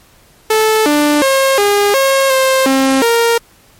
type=tone with pitch steps; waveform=sawtooth; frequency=436.5 / 295.4 / 538 / 407.6 / 541 / 528 / 267.5 / 465.3 Hz; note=A4 / D4 / C5 / G#4 / C#5 / C5 / C4 / A#4; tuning=-14 / +10 / +48 / -32 / -42 / +16 / +38 / -3 cents; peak=-5 dBFS; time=0.5-3.38 s; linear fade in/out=5 ms; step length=360 ms; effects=pink hiss -47 dBFS RMS until 3.79 s + MP3 64 kbps